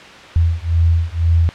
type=beating tone pair; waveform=sine; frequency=82.41 / 84.41 Hz; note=E2 / E2; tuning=0 / +42 cents; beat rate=2 Hz; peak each=-15 dBFS; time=0.36-1.49 s; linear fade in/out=0 ms; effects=white hiss -36 dBFS RMS until 1.54 s + low-pass 3000 Hz 12 dB/octave